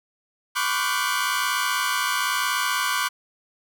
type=tone cluster; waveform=sawtooth; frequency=1006 / 1114 / 1175 / 1446 / 1542 Hz; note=B5 / C#6 / D6 / F#6 / G6; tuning=+32 / +8 / +1 / -40 / -29 cents; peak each=-25 dBFS; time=0.55-3.09 s; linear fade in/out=20 ms; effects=none